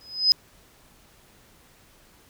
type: tone with exponential growth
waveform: sine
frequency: 5040 Hz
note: D#8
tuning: 21 cents sharp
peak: -11 dBFS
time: 0.01-0.32 s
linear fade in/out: 0 ms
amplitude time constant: 66 ms
effects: pink hiss -56 dBFS RMS until 2.29 s